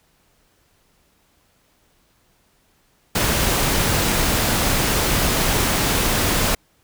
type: noise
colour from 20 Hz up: pink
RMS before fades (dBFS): -19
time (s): 3.15-6.55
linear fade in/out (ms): 5
effects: pink hiss -61 dBFS RMS until 6.83 s